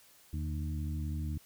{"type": "harmonic tone with a mistuned harmonic", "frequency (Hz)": 76, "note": "D#2", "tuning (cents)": -40, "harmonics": [1, 2, 3, 4], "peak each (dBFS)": [-34, -40, -44, -46], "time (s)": [0.33, 1.38], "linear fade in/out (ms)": 5, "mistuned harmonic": 1, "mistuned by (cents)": 89, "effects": ["white hiss -61 dBFS RMS until 1.45 s"]}